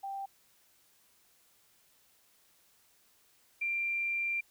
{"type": "tone pair in turn", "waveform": "sine", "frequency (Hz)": [786, 2372], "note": ["G5", "D7"], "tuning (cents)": [4, 17], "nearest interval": "octave + perfect fifth", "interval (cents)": 1913, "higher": "second", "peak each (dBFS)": [-36, -30], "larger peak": "second", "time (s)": [[0.03, 0.26], [3.61, 4.41]], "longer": "second", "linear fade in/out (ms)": 10, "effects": ["white hiss -67 dBFS RMS until 4.5 s"]}